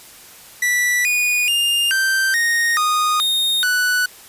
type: tone with pitch steps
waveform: 45% pulse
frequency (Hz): 1962 / 2460 / 2811 / 1562 / 1860 / 1235 / 3699 / 1484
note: B6 / D#7 / F7 / G6 / A#6 / D#6 / A#7 / F#6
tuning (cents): -12 / -20 / +11 / -7 / -4 / -13 / -14 / +5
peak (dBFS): -15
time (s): 0.62-4.06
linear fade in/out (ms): 5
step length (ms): 430
effects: white hiss -42 dBFS RMS until 4.28 s + resampled to 32000 Hz